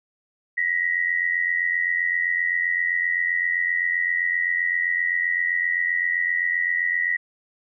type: tone pair together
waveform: sine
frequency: 1887.8 / 1975.5 Hz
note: A#6 / B6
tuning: +21 / 0 cents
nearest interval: minor second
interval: 79 cents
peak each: -23 dBFS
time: 0.57-7.17 s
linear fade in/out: 10 ms
effects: none